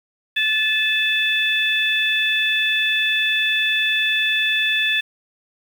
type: harmonic tone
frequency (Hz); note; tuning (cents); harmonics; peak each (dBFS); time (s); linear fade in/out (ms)
870; A5; -20; 2 / 3 / 4; -21 / -21 / -21; 0.36-5.01; 10
effects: 7-bit